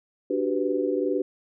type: chord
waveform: sine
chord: G major seventh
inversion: second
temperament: equal with one note detuned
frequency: 293.7 / 370 / 392 / 497.6 Hz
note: D4 / F#4 / G4 / B4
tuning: 0 / 0 / 0 / +13 cents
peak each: -28 dBFS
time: 0.3-1.22 s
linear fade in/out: 5 ms
effects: none